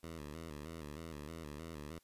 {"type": "tone with vibrato", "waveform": "10% pulse", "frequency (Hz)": 77.78, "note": "D#2", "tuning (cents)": 0, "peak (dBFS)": -37, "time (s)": [0.03, 1.99], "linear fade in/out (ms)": 5, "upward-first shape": "square", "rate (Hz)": 3.2, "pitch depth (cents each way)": 95, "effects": ["white hiss -74 dBFS RMS until 2.03 s", "resampled to 32000 Hz"]}